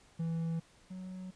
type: tone pair in turn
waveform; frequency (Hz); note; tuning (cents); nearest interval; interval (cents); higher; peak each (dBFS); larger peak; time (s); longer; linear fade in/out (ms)
triangle; 164.81 / 185.35; E3 / F#3; 0 / +3; major second; 203; second; -30 / -39; first; 0.19-0.6 / 0.9-1.31; neither; 10
effects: pink hiss -63 dBFS RMS until 1.35 s + resampled to 22050 Hz